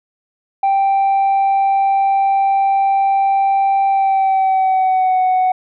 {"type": "tone with pitch glide", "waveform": "sine", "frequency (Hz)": [784, 742.6], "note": ["G5", "F#5"], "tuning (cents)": [0, 6], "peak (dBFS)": -9, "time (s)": [0.63, 5.52], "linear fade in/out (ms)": 5, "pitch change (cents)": -94, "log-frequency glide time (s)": [3.88, 5.2], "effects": ["tanh soft clip ceiling -10 dBFS"]}